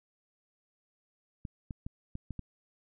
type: clicks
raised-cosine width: 5 ms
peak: -26 dBFS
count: 6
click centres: 1.452 / 1.708 / 1.865 / 2.154 / 2.307 / 2.393 s
effects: none